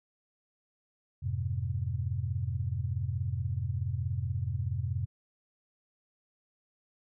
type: chord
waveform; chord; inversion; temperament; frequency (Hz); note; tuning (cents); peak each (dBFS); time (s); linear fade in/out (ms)
sine; F minor; none; equal with one note detuned; 87.31 / 103.83 / 128.42; F2 / Ab2 / C3; 0 / 0 / -32; -34; 1.22-5.06; 20
effects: none